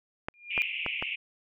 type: clicks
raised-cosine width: 0.5 ms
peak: -16 dBFS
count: 4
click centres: 0.285 / 0.578 / 0.863 / 1.025 s
type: tone with exponential growth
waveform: sine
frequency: 2412 Hz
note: D7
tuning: 46 cents sharp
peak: -21 dBFS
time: 0.34-0.62 s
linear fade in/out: 0 ms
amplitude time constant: 59 ms
type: band-pass noise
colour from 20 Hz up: white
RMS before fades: -34 dBFS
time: 0.5-1.16 s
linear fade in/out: 10 ms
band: 2200 to 2900 Hz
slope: 96 dB/octave
effects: none